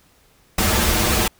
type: noise with comb filter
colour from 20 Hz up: pink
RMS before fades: -18 dBFS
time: 0.58-1.28 s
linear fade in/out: 5 ms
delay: 7.3 ms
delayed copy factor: -0.9
effects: pink hiss -56 dBFS RMS until 1.39 s